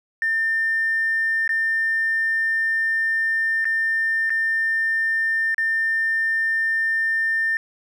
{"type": "tone with dropouts", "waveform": "triangle", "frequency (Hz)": 1800, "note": "A6", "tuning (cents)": 39, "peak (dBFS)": -15, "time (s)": [0.22, 7.57], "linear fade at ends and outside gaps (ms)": 1, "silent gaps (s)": [[1.477, 1.492], [3.645, 3.653], [4.296, 4.303], [5.545, 5.581]], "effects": ["tanh soft clip ceiling -16 dBFS"]}